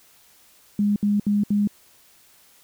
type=tone bursts; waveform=sine; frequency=205.5 Hz; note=G#3; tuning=18 cents flat; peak=-17 dBFS; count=4; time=0.79-1.674 s; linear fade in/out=2 ms; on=170 ms; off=68 ms; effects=white hiss -55 dBFS RMS until 2.63 s